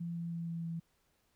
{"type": "tone with pitch steps", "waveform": "sine", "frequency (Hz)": [170, 169.02, 168.05, 167.08, 166.12], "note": ["F3", "E3", "E3", "E3", "E3"], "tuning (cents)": [-46, 44, 34, 24, 14], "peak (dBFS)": -36, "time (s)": [0, 0.8], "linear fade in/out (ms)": 10, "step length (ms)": 160, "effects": ["pink hiss -75 dBFS RMS until 1.35 s"]}